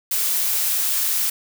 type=noise with high-pass filter sweep; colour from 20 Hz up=blue; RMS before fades=-21 dBFS; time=0.11-1.3 s; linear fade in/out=5 ms; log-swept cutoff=330 to 920 Hz; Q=0.9; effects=none